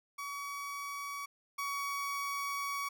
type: tone pair in turn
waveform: 30% pulse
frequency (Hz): 1133 / 1127.1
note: C#6 / C#6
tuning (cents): +37 / +28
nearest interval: unison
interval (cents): 9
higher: first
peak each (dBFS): -36 / -32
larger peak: second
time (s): 0.18-1.26 / 1.58-2.89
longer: second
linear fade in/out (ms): 10
effects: none